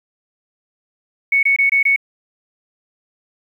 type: tone bursts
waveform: sine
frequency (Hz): 2217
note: C#7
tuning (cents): 0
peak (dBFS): -11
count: 5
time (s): 1.32-1.962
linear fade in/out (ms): 5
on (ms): 110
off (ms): 23
effects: 8-bit